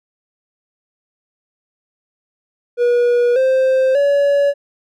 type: tone with pitch steps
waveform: triangle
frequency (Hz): 482.7 / 523.4 / 567.4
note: B4 / C5 / C#5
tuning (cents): -40 / 0 / +40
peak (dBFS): -9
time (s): 2.77-4.54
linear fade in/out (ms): 50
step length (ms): 590
effects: none